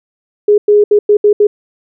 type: tone bursts at uneven times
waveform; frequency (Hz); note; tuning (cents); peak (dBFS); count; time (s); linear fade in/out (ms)
sine; 415.3; G#4; 0; -4; 6; 0.48-0.58 / 0.68-0.84 / 0.91-0.99 / 1.09-1.17 / 1.24-1.33 / 1.4-1.47; 5
effects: none